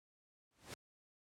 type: noise with exponential growth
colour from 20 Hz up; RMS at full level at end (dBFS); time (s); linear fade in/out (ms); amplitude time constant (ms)
pink; -43; 0.51-0.74; 1; 48
effects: high-pass 80 Hz 12 dB/octave + low-pass 10000 Hz 12 dB/octave